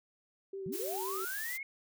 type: tone with vibrato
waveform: sine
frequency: 385.1 Hz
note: G4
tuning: 31 cents flat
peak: -38 dBFS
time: 0.53-1.25 s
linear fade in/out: 5 ms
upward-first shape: sine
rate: 5.6 Hz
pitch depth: 28 cents each way
type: linear sweep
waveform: sine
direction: up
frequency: 137.7 to 2217 Hz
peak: -38 dBFS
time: 0.66-1.63 s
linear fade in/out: 2 ms
type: noise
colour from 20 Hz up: blue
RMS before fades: -41 dBFS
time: 0.72-1.58 s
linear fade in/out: 20 ms
effects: none